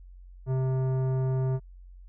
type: tone with tanh clipping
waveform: sine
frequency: 130.81 Hz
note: C3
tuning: in tune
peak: -26 dBFS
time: 0.46-1.6 s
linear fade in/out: 50 ms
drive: 14 dB
effects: added 45 Hz sine -45 dBFS peak until 2.08 s